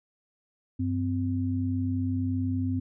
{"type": "tone pair together", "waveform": "sine", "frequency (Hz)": [96.72, 258.2], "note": ["G2", "C4"], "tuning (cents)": [-23, -23], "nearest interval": "octave + perfect fourth", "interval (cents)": 1700, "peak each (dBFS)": -28, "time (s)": [0.79, 2.8], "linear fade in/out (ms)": 10, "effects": []}